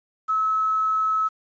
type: tone with quantisation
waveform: sine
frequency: 1294 Hz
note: E6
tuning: 32 cents flat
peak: -19 dBFS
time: 0.28-1.29 s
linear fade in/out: 20 ms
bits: 8
effects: resampled to 16000 Hz